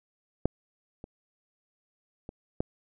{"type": "clicks", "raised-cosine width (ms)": 2, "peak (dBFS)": [-10, -28, -26, -14], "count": 4, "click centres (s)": [0.456, 1.041, 2.291, 2.605], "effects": []}